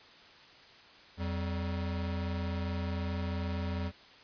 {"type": "tone pair together", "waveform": "square", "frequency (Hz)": [85.6, 192.17], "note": ["F2", "G3"], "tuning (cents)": [-34, -34], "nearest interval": "octave + major second", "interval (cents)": 1400, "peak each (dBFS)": [-34, -39], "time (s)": [1.17, 3.92], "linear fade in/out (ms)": 50, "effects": ["white hiss -55 dBFS RMS until 4.23 s", "resampled to 11025 Hz"]}